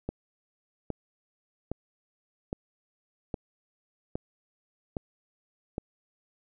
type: click train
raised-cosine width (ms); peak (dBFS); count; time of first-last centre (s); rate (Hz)
2; -18; 8; 0.09-5.781; 1.23
effects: none